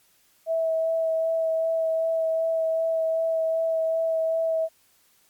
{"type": "tone with vibrato", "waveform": "sine", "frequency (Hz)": 650, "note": "E5", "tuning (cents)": -24, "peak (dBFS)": -21, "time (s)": [0.46, 4.69], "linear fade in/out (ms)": 50, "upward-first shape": "sine", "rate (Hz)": 2.6, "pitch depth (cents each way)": 12, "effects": ["white hiss -62 dBFS RMS until 5.29 s", "MP3 96 kbps"]}